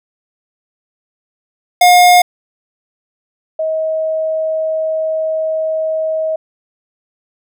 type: tone pair in turn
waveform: square / sine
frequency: 715 / 634.6 Hz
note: F5 / D#5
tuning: +41 / +34 cents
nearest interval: major second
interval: 207 cents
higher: first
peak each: -5 / -14 dBFS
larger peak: first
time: 1.81-2.22 / 3.59-6.36 s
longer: second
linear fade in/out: 5 ms
effects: none